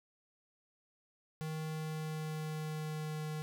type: tone with pitch glide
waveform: square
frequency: 156.8 to 154.11 Hz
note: D#3 to D#3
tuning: +14 to -16 cents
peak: -38 dBFS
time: 1.41-3.42 s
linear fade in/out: 0 ms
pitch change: -30 cents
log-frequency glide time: 1.63-3.25 s
effects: none